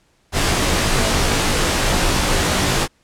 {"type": "noise with comb filter", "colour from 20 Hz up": "pink", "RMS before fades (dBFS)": -17, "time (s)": [0.32, 2.88], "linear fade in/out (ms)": 50, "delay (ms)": 19, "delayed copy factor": -0.85, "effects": ["pink hiss -60 dBFS RMS until 3.03 s", "low-pass 9000 Hz 12 dB/octave"]}